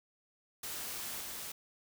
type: noise with level steps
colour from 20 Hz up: white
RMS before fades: -41 / -43 dBFS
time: 0.63-1.52 s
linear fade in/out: 5 ms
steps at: 1.2 s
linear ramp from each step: 20 ms
effects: none